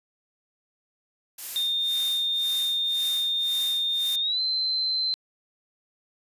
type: noise with tremolo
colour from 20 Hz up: blue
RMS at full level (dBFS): -33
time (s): 1.38-4.16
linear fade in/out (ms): 5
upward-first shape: sine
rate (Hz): 1.9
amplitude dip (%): 90
type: tone with pitch glide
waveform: sine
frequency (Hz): 3642 to 4088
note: A#7 to C8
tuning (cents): -41 to -41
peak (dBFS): -23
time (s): 1.56-5.14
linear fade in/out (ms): 0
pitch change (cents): +200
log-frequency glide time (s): 4.2-4.4
effects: resampled to 32000 Hz